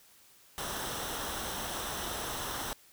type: noise with comb filter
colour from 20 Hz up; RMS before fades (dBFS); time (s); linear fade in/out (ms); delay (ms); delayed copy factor
pink; -37; 0.58-2.73; 0; 0.43; -0.55
effects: white hiss -60 dBFS RMS until 2.92 s